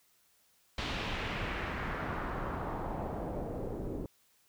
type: noise with low-pass filter sweep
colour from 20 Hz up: pink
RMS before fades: -37 dBFS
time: 0.78-4.06 s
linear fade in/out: 2 ms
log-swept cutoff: 3700 to 390 Hz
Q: 1.6
effects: white hiss -69 dBFS RMS until 4.48 s